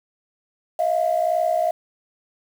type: tone pair together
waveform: sine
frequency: 637.7 / 700 Hz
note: D#5 / F5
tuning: +42 / +4 cents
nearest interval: major second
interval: 162 cents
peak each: -20 dBFS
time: 0.79-1.71 s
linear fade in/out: 5 ms
effects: tanh soft clip ceiling -10 dBFS + 7-bit